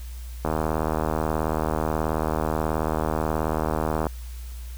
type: click train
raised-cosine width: 1 ms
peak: -10 dBFS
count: 285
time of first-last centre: 0.45-4.068 s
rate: 78.5 Hz
effects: added 60 Hz sine -33 dBFS peak until 4.77 s + white hiss -49 dBFS RMS until 4.77 s